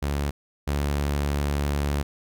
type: tone pair in turn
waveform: sawtooth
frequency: 71.5 / 71.86 Hz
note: D2 / D2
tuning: -46 / -37 cents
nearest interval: unison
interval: 9 cents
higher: second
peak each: -20 / -19 dBFS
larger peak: second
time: 0.02-0.31 / 0.67-2.03 s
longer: second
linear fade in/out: 10 ms
effects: none